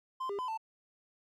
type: tone with pitch steps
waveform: triangle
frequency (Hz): 1040 / 402.2 / 1013 / 887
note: C6 / G4 / B5 / A5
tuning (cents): -11 / +44 / +44 / +14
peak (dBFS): -32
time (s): 0.2-0.576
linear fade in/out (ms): 10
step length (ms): 94
effects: none